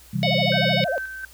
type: chord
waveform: sine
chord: C major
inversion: none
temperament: equal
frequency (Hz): 130.81 / 164.81 / 196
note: C3 / E3 / G3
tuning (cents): 0 / 0 / 0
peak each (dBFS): -26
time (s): 0.13-0.85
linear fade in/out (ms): 10
type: tone with vibrato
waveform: sine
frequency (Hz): 610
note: D#5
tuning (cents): -34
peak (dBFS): -22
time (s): 0.23-0.98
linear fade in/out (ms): 0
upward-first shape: sine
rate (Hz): 13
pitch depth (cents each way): 280
type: harmonic tone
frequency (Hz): 740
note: F#5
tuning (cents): 0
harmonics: 3 / 4 / 5 / 6 / 7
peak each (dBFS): -25 / -29 / -26 / -35 / -34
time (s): 0.23-0.84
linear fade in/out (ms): 0
type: tone with tremolo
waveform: sine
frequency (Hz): 1547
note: G6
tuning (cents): -23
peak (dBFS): -27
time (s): 0.52-1.25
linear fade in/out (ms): 2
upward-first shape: square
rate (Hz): 2.8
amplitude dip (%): 45
effects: added 60 Hz sine -50 dBFS peak until 1.33 s + white hiss -50 dBFS RMS until 1.33 s